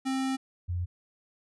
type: tone pair in turn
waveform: square / sine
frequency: 264.8 / 88.37 Hz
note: C4 / F2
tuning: +21 / +21 cents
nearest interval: octave + perfect fifth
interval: 1900 cents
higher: first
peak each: -28 dBFS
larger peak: neither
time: 0.05-0.37 / 0.68-0.86 s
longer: first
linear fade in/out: 20 ms
effects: resampled to 24000 Hz